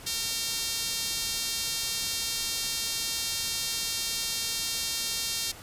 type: tone with high-pass filter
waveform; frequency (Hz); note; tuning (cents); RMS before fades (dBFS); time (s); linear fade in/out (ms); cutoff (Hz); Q
sawtooth; 458.1; A#4; -30; -31; 0.06-5.52; 10; 4400; 1.4
effects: pink hiss -46 dBFS RMS until 5.62 s + resampled to 32000 Hz